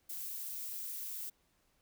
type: noise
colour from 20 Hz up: violet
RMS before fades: -42 dBFS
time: 0.09-1.3 s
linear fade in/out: 10 ms
effects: pink hiss -74 dBFS RMS until 1.81 s